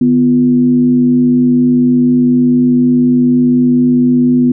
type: tone with frequency modulation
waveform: sine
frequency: 248.4 Hz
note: B3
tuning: 10 cents sharp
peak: -6 dBFS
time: 0.01-4.52 s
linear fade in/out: 5 ms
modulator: 97.7 Hz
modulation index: 0.43
effects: none